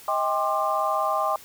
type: tone cluster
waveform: sine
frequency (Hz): 631 / 796 / 1056 / 1191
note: D#5 / G5 / C6 / D6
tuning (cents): +24 / +26 / +16 / +24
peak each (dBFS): -27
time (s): 0.08-1.36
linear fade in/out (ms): 2
effects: white hiss -47 dBFS RMS until 1.44 s